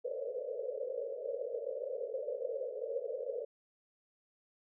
white band-pass noise, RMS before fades -39 dBFS, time 0.04-3.45 s, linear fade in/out 10 ms, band 450 to 570 Hz, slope 96 dB/octave, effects none

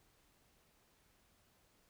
silence, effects pink hiss -72 dBFS RMS until 1.89 s

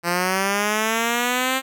5% pulse linear sweep, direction up, 170.6 to 266.1 Hz, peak -8 dBFS, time 0.03-1.62 s, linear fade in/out 50 ms, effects none

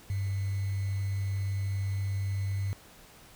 sine tone with sample-and-hold, 98 Hz, G2, in tune, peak -28 dBFS, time 0.1-2.73 s, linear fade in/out 0 ms, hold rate 2100 Hz, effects pink hiss -54 dBFS RMS until 3.35 s

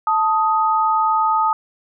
sine tone pair together, 880 / 1251.7 Hz, A5 / D#6, 0 / +10 cents, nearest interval tritone, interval 610 cents, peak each -17 dBFS, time 0.07-1.53 s, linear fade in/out 2 ms, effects none

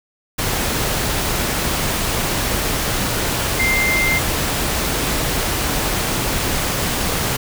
sine tone in noise, 2093 Hz, C7, in tune, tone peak -16 dBFS, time 3.59-4.19 s, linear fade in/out 10 ms, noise pink, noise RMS -20 dBFS, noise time 0.38-7.37 s, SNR +1 dB, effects none

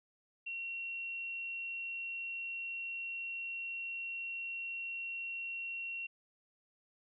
sine tone, 2734 Hz, F7, 37 cents flat, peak -38 dBFS, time 0.46-6.07 s, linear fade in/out 10 ms, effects none

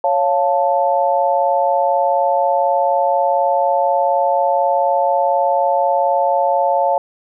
sine chord, Db augmented, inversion none, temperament equal, 554.4 / 698.5 / 880 Hz, Db5 / F5 / A5, 0 / 0 / 0 cents, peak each -17 dBFS, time 0.04-6.98 s, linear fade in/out 2 ms, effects none

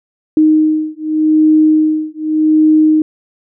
sine beating tone pair, 310 / 310.85 Hz, D#4 / D#4, -6 / -2 cents, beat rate 0.85 Hz, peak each -11 dBFS, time 0.37-3.02 s, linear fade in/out 2 ms, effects none

